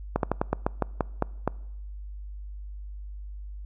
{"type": "slowing click train", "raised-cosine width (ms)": 1, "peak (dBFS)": -9, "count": 10, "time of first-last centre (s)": [0.16, 1.476], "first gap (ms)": 72, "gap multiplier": 1.17, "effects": ["noise-tail reverb RT60 0.9 s tail -24 dB re dry", "added 50 Hz sine -36 dBFS peak until 3.65 s"]}